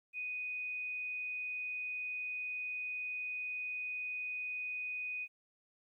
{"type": "tone", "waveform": "sine", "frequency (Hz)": 2489, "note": "D#7", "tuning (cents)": 0, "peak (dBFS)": -37, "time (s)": [0.13, 5.28], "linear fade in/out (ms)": 50, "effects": ["13-bit"]}